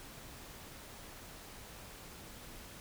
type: silence
effects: pink hiss -51 dBFS RMS until 2.8 s